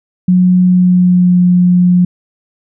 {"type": "tone with pitch glide", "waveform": "sine", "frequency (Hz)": [181.7, 178.78], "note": ["F#3", "F3"], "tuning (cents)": [-31, 41], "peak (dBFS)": -5, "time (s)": [0.28, 2.05], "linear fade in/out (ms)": 5, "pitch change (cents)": -28, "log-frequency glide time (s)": [0.64, 1.39], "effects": []}